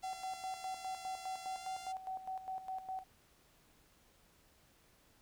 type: tone with pitch glide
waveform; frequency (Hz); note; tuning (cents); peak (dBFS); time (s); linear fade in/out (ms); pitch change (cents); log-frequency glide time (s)
5% pulse; 681 to 694.1; F5 to F5; -44 to -11; -38; 0.02-1.93; 20; +33; 1.45-1.69
type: tone with tremolo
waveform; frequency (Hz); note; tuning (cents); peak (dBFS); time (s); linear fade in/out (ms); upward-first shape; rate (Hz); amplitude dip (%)
sine; 756; F#5; +37; -38; 0.03-3.04; 10; square; 4.9; 70
effects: pink hiss -68 dBFS RMS until 5.21 s